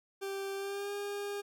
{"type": "tone with pitch glide", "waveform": "40% pulse", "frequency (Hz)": [392, 405.8], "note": ["G4", "G#4"], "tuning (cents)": [0, -40], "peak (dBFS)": -35, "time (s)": [0.21, 1.42], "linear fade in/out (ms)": 20, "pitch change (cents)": 60, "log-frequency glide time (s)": [0.55, 0.92], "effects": []}